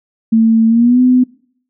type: tone with pitch glide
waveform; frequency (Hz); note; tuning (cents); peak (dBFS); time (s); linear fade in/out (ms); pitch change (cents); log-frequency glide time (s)
sine; 224.7 to 252.2; A3 to B3; +37 to +36; -6; 0.32-1.24; 10; +199; 0.68-1
effects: noise-tail reverb RT60 0.6 s tail -23 dB re dry